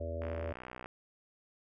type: harmonic tone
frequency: 82.41 Hz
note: E2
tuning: in tune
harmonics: 1 / 3 / 4 / 5 / 6 / 7 / 8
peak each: -38 / -48 / -50 / -48 / -48 / -40 / -50 dBFS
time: 0-0.53 s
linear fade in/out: 10 ms
type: click train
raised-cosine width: 0.5 ms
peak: -29 dBFS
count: 41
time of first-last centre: 0.22-0.859 s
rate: 62.6 Hz
effects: none